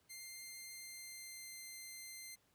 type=tone with pitch glide; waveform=10% pulse; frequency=2098 to 2082 Hz; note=C7 to C7; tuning=+4 to -9 cents; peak=-40 dBFS; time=0.09-2.36 s; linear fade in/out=20 ms; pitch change=-13 cents; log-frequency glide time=0.7-1.58 s; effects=pink hiss -75 dBFS RMS until 2.54 s + high-pass 60 Hz 12 dB/octave